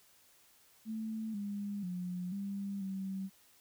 sine tone with pitch steps, 220.4 / 203 / 179.6 / 198.7 / 192.1 Hz, A3 / G#3 / F3 / G3 / G3, +3 / -39 / +49 / +24 / -35 cents, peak -36 dBFS, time 0.85-3.3 s, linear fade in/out 50 ms, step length 490 ms, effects white hiss -65 dBFS RMS until 3.6 s

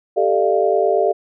sine tone cluster, 391.4 / 440.9 / 600 / 691 Hz, G4 / A4 / D5 / F5, -3 / +4 / +37 / -19 cents, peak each -19 dBFS, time 0.16-1.13 s, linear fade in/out 20 ms, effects none

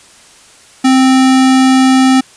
square tone, 261.6 Hz, C4, in tune, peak -6 dBFS, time 0.84-2.21 s, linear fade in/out 10 ms, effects white hiss -41 dBFS RMS until 2.36 s + resampled to 22050 Hz

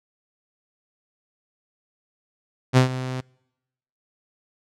sawtooth tone with ADSR envelope, 128.6 Hz, C3, 30 cents flat, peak -7 dBFS, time 2.73-3.21 s, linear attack 40 ms, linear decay 110 ms, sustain -16 dB, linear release 9 ms, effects noise-tail reverb RT60 0.9 s tail -26 dB re dry + low-pass 7000 Hz 12 dB/octave

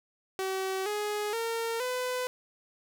sawtooth tone with pitch steps, 381 / 417.9 / 458.4 / 502.7 Hz, G4 / G#4 / A#4 / B4, -49 / +11 / -29 / +31 cents, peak -26 dBFS, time 0.39-2.27 s, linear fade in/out 0 ms, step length 470 ms, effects none

